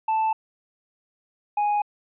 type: tone pair in turn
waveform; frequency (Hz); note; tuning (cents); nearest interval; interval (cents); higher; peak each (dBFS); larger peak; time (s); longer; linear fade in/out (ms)
triangle; 880 / 829.1; A5 / G#5; 0 / -3; minor second; 103; first; -18; neither; 0.08-0.33 / 1.57-1.82; neither; 5
effects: resampled to 8000 Hz